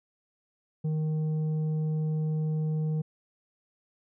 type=tone with tanh clipping; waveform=triangle; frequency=155.56 Hz; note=D#3; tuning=in tune; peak=-27 dBFS; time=0.84-3.02 s; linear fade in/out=10 ms; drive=10 dB; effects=none